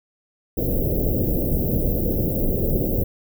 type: band-stop noise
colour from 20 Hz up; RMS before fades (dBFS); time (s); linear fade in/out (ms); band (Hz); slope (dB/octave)
pink; -21; 0.57-3.04; 10; 580 to 14000; 48
effects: none